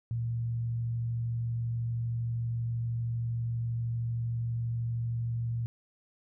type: tone with frequency modulation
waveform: sine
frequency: 116.7 Hz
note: A#2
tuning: 2 cents sharp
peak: -29 dBFS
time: 0.11-5.66 s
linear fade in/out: 0 ms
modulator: 46.3 Hz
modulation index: 0.21
effects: none